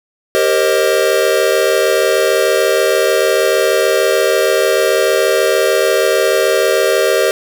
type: chord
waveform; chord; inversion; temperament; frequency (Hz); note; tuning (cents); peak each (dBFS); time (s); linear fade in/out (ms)
square; C minor seventh; second; equal with one note detuned; 392 / 466.2 / 532.7 / 622.3; G4 / Bb4 / C5 / Eb5; 0 / 0 / +31 / 0; -17; 0.35-7.31; 0
effects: none